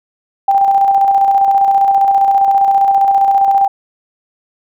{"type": "tone with tremolo", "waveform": "sine", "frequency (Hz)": 788, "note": "G5", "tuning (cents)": 9, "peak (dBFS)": -6, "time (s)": [0.48, 3.68], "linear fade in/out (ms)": 5, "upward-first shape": "square", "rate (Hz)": 15, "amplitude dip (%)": 35, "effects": []}